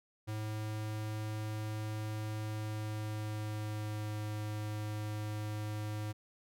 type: tone with pitch glide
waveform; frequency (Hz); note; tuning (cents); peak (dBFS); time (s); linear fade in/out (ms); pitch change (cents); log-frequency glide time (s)
square; 107.7 to 106.22; A2 to G#2; -37 to +39; -37; 0.27-6.13; 20; -24; 2.42-4.2
effects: none